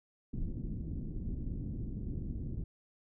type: low-pass noise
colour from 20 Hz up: pink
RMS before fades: -38 dBFS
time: 0.33-2.64 s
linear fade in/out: 5 ms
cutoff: 280 Hz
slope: 24 dB/octave
effects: none